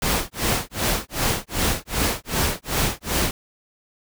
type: noise with tremolo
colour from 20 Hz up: pink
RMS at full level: -20 dBFS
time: 0.02-3.31 s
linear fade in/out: 2 ms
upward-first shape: sine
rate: 2.6 Hz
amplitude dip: 100%
effects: none